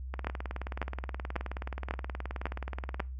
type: two click trains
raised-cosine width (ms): 0.5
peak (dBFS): -16 / -22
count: 6 / 55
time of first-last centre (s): 0.27-3.002 / 0.14-2.997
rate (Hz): 1.83 / 18.9
effects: noise-tail reverb RT60 0.3 s tail -23 dB re dry + added 64 Hz sine -37 dBFS peak until 3.19 s